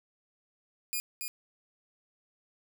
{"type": "tone with echo", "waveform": "5% pulse", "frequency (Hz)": 2443, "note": "D#7", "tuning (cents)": -32, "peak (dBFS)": -21, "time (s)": [0.93, 1], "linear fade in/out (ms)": 0, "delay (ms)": 280, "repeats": 1, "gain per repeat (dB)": -4, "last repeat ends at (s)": 1.28, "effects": ["10-bit"]}